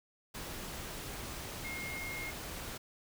sine tone in noise, 2142 Hz, C7, 40 cents sharp, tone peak -40 dBFS, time 1.64-2.31 s, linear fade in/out 10 ms, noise pink, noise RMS -43 dBFS, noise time 0.34-2.78 s, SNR 0 dB, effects none

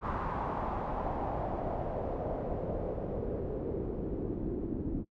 pink noise with low-pass filter sweep, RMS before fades -35 dBFS, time 0.01-5.05 s, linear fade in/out 50 ms, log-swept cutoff 1100 to 300 Hz, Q 2.9, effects noise-tail reverb RT60 0.1 s tail -23 dB re dry

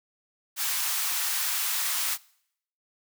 white high-pass noise, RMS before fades -28 dBFS, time 0.56-2.18 s, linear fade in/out 50 ms, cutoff 850 Hz, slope 24 dB/octave, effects noise-tail reverb RT60 0.7 s tail -23 dB re dry

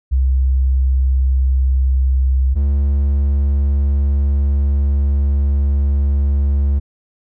sine / triangle tone pair in turn, 65.41 / 70.02 Hz, C2 / C#2, 0 / +18 cents, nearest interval minor second, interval 118 cents, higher second, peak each -11 / -10 dBFS, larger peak second, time 0.11-2.55 / 2.55-6.8 s, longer second, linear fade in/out 20 ms, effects none

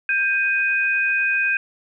sine tone pair together, 1586 / 2494 Hz, G6 / D#7, +20 / +3 cents, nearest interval minor sixth, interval 783 cents, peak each -20 dBFS, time 0.09-1.57 s, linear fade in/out 2 ms, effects none

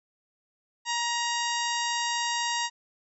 harmonic tone, 944 Hz, A#5, 22 cents sharp, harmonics 1 / 2 / 3 / 4 / 5 / 6 / 7 / 8, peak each -30 / -33 / -35 / -36 / -37 / -38 / -38 / -39 dBFS, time 0.85-2.7 s, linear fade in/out 50 ms, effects none

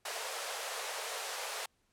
pink high-pass noise, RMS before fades -39 dBFS, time 0.05-1.66 s, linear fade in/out 5 ms, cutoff 460 Hz, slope 48 dB/octave, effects pink hiss -75 dBFS RMS until 1.92 s + low-pass 11000 Hz 12 dB/octave

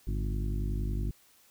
harmonic tone with a mistuned harmonic, 50.9 Hz, G#1, 34 cents flat, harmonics 1 / 2 / 3 / 4 / 5 / 6 / 7, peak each -30 / -36 / -40 / -42 / -44 / -46 / -47 dBFS, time 0.07-1.11 s, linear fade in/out 5 ms, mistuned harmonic 3, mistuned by -120 cents, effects white hiss -62 dBFS RMS until 1.5 s

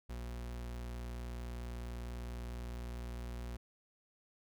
40% pulse tone, 59.7 Hz, A#1, 42 cents sharp, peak -40 dBFS, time 0.09-3.57 s, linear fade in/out 10 ms, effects none

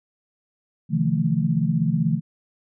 sine chord, F dominant seventh, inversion second, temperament equal with one note detuned, 130.81 / 155.56 / 171.61 / 220 Hz, C3 / Eb3 / F3 / A3, 0 / 0 / -30 / 0 cents, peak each -28 / -22 / -23 / -25 dBFS, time 0.89-2.21 s, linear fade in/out 50 ms, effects none

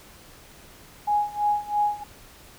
sine tone with tremolo, 830.6 Hz, G#5, in tune, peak -18 dBFS, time 1.07-2.04 s, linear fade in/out 10 ms, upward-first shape sine, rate 3 Hz, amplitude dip 90%, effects pink hiss -49 dBFS RMS until 2.58 s

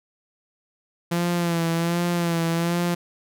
sawtooth tone with vibrato, 170 Hz, F3, 46 cents flat, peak -17 dBFS, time 1.11-2.95 s, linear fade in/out 10 ms, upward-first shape sine, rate 1.3 Hz, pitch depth 43 cents each way, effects none

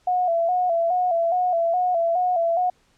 sine tone with vibrato, 698.5 Hz, F5, in tune, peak -18 dBFS, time 0.07-2.7 s, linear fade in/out 5 ms, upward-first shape square, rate 2.4 Hz, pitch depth 68 cents each way, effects pink hiss -62 dBFS RMS until 2.97 s + low-pass 8000 Hz 12 dB/octave

